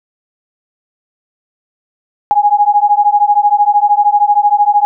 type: beating tone pair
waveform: sine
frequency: 820 / 833 Hz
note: G#5 / G#5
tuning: -22 / +5 cents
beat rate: 13 Hz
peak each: -10 dBFS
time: 2.31-4.85 s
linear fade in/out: 0 ms
effects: none